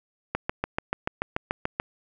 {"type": "click train", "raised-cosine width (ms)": 0.5, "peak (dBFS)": -10, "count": 11, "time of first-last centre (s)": [0.35, 1.799], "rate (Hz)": 6.9, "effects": []}